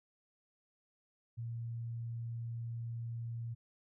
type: tone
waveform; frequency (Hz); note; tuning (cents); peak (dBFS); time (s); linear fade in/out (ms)
sine; 116.4; A#2; -2; -38; 1.37-3.55; 20
effects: none